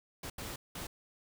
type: noise bursts at uneven times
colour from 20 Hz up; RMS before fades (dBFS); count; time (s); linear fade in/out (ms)
pink; -42; 3; 0.23-0.3 / 0.38-0.56 / 0.75-0.87; 5
effects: none